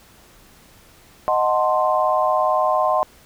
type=chord; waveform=sine; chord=D# diminished seventh; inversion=none; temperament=equal; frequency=622.3 / 740 / 880 / 1046.5 Hz; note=D#5 / F#5 / A5 / C6; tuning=0 / 0 / 0 / 0 cents; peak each=-20 / -21 / -26 / -20 dBFS; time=1.28-3.03 s; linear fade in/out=0 ms; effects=pink hiss -50 dBFS RMS until 3.25 s